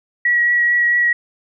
sine tone with vibrato, 1920 Hz, B6, 49 cents flat, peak -12 dBFS, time 0.25-1.13 s, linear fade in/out 5 ms, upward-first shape triangle, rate 4.5 Hz, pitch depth 15 cents each way, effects none

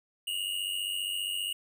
square tone pair together, 2824 / 2919 Hz, F7 / F#7, +19 / -24 cents, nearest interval minor second, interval 57 cents, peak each -34 / -35 dBFS, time 0.27-1.53 s, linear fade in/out 5 ms, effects none

